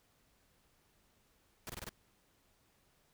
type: noise bursts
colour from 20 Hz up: pink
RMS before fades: -44 dBFS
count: 5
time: 1.67-1.891 s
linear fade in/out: 0 ms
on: 25 ms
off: 24 ms
effects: pink hiss -72 dBFS RMS until 3.13 s